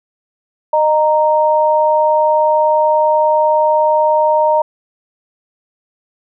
sine tone pair together, 613.5 / 930 Hz, D#5 / A#5, -25 / -4 cents, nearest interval perfect fifth, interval 721 cents, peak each -12 dBFS, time 0.73-4.62 s, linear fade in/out 5 ms, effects none

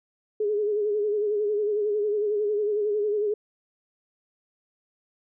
sine tone with vibrato, 418.1 Hz, G#4, 12 cents sharp, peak -22 dBFS, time 0.4-3.34 s, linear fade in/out 5 ms, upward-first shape sine, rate 11 Hz, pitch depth 53 cents each way, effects none

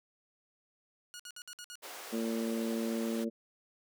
10% pulse tone bursts, 1445 Hz, F#6, 41 cents flat, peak -36 dBFS, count 6, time 1.14-1.755 s, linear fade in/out 0 ms, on 55 ms, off 57 ms
pink high-pass noise, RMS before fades -46 dBFS, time 1.82-3.25 s, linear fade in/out 20 ms, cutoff 400 Hz, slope 24 dB/octave
harmonic tone, 113.9 Hz, A#2, 40 cents flat, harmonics 2 / 3 / 4 / 5, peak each -33 / -39 / -40 / -43 dBFS, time 2.12-3.3 s, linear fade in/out 20 ms
effects none

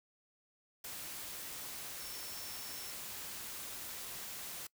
sine tone in noise, 5410 Hz, E8, 44 cents sharp, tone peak -51 dBFS, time 2-2.91 s, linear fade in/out 5 ms, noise white, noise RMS -45 dBFS, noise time 0.84-4.67 s, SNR -9 dB, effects noise-tail reverb RT60 0.1 s tail -23 dB re dry

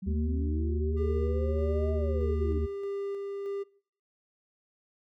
sine linear two-way sweep, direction up then down, 185 to 636 to 285.2 Hz, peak -35 dBFS, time 0.02-2.59 s, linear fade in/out 10 ms, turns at 1.93 s
harmonic tone, 76.7 Hz, D#2, 24 cents flat, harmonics 1 / 3 / 5, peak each -27 / -37 / -41 dBFS, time 0.06-2.67 s, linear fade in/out 20 ms
triangle tone with tremolo, 398.5 Hz, G4, 28 cents sharp, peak -29 dBFS, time 0.96-3.64 s, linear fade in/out 20 ms, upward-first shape square, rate 1.6 Hz, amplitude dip 25%
effects noise-tail reverb RT60 0.6 s tail -24 dB re dry

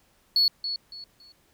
sine tone with echo, 4393 Hz, C#8, 16 cents flat, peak -16 dBFS, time 0.36-0.48 s, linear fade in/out 2 ms, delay 280 ms, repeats 3, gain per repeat -11 dB, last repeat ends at 1.32 s, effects tanh soft clip ceiling -15 dBFS + pink hiss -64 dBFS RMS until 1.53 s

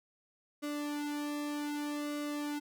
sawtooth tone with flanger, 293.7 Hz, D4, in tune, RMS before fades -37 dBFS, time 0.62-2.6 s, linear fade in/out 20 ms, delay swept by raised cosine 1.2 to 2.05 ms, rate 0.65 Hz, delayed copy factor -0.95, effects none

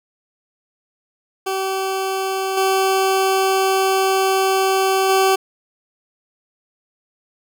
20% pulse tone with level steps, 383.3 Hz, G4, 39 cents flat, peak -15 / -10 / -8 dBFS, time 1.46-5.36 s, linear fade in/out 10 ms, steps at 2.57 / 5.09 s, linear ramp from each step 5 ms, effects none

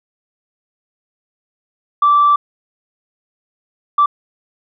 sine tone bursts at uneven times, 1166 Hz, D6, 13 cents flat, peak -7 dBFS, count 2, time 2.02-2.36 / 3.98-4.06 s, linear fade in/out 5 ms, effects tanh soft clip ceiling -4 dBFS

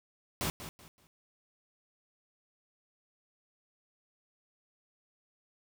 pink noise with echo, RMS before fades -33 dBFS, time 0.41-0.5 s, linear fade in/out 0 ms, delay 190 ms, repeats 3, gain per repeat -11 dB, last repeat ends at 1.07 s, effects none

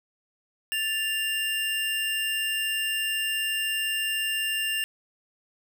square tone pair together, 1760.1 / 2794 Hz, A6 / F7, 0 / 0 cents, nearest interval minor sixth, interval 800 cents, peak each -33 / -27 dBFS, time 0.72-4.84 s, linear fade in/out 0 ms, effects none

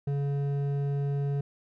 sine tone with hard clipping, 141.3 Hz, C#3, 34 cents sharp, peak -28 dBFS, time 0.07-1.41 s, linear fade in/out 5 ms, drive 8 dB, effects none

